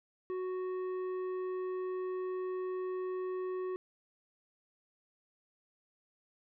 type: tone with tanh clipping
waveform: triangle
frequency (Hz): 369.8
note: F#4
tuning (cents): -1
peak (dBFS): -36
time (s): 0.3-3.76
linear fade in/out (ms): 0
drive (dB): 13
effects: none